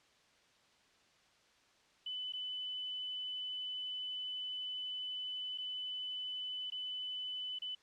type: tone with dropouts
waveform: sine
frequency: 3004 Hz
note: F#7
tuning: 26 cents sharp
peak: -38 dBFS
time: 2.06-7.75 s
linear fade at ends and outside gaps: 5 ms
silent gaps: 2.324-2.334 / 5.577-5.582 / 6.702-6.72 / 7.588-7.619 s
effects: white hiss -68 dBFS RMS until 7.82 s + low-pass 5000 Hz 12 dB/octave